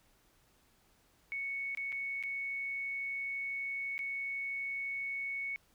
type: tone with dropouts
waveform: sine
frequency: 2217 Hz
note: C#7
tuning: in tune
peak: -35 dBFS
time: 1.32-5.56 s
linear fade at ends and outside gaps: 0 ms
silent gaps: 1.749-1.773 / 1.921-1.926 / 2.227-2.236 / 3.98-3.991 s
effects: pink hiss -69 dBFS RMS until 5.74 s